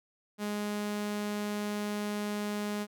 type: tone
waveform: sawtooth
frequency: 207.7 Hz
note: G#3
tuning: in tune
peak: -28 dBFS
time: 0.38-2.87 s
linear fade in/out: 50 ms
effects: none